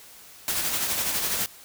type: noise with tremolo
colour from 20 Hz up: white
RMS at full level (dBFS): -25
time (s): 0.48-1.46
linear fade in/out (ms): 0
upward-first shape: sine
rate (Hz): 12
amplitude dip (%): 40
effects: white hiss -48 dBFS RMS until 1.64 s